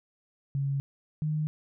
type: tone pair in turn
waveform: sine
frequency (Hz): 138.59 / 153.32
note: C#3 / D#3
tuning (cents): 0 / -25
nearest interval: major second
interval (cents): 175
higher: second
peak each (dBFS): -26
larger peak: neither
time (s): 0.55-0.8 / 1.22-1.47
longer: neither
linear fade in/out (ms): 0
effects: none